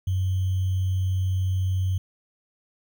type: tone with sample-and-hold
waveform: sine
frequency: 93.4 Hz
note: F#2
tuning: 17 cents sharp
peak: -21 dBFS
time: 0.07-1.98 s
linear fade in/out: 5 ms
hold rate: 3150 Hz
effects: none